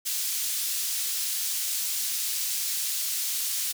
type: high-pass noise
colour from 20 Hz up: pink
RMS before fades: -29 dBFS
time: 0.05-3.73 s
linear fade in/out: 20 ms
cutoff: 4900 Hz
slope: 12 dB/octave
effects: none